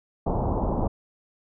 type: low-pass noise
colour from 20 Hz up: pink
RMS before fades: -25 dBFS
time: 0.26-0.88 s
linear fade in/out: 10 ms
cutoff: 1000 Hz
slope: 48 dB/octave
effects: none